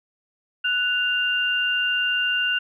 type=tone pair together; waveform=sine; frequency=1480.1 / 2794 Hz; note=F#6 / F7; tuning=0 / 0 cents; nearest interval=major seventh; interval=1100 cents; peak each=-23 / -22 dBFS; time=0.64-2.59 s; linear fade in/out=10 ms; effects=none